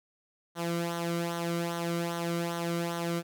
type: tone with flanger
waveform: sawtooth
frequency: 170 Hz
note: F3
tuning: 46 cents flat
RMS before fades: -32 dBFS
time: 0.55-3.23 s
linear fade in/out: 50 ms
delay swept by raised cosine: 0.4 to 1.18 ms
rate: 2.5 Hz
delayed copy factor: -0.65
effects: none